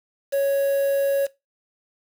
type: tone with quantisation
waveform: triangle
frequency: 554.4 Hz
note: C#5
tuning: in tune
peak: -16 dBFS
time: 0.32-1.27 s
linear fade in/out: 20 ms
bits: 6
effects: noise-tail reverb RT60 0.2 s tail -18 dB re dry